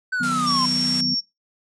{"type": "linear sweep", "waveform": "triangle", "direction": "down", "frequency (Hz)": [1533, 1004], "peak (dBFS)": -19, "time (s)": [0.12, 0.66], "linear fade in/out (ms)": 10}
{"type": "chord", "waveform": "sine", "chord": "B major", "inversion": "first", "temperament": "equal with one note detuned", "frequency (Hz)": [154.67, 185, 246.9], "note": ["D#3", "F#3", "B3"], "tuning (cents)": [-10, 0, 0], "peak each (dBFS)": [-32, -30, -26], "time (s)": [0.2, 1.15], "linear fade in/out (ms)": 10}
{"type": "high-pass noise", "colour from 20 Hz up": "white", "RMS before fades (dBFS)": -31, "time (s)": [0.23, 1.01], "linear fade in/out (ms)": 2, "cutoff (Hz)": 200, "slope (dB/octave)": 96}
{"type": "tone", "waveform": "sine", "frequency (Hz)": 5490, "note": "F8", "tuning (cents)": -31, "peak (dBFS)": -21, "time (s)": [0.46, 1.21], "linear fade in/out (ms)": 20}
{"effects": ["noise-tail reverb RT60 0.2 s tail -22 dB re dry", "resampled to 22050 Hz"]}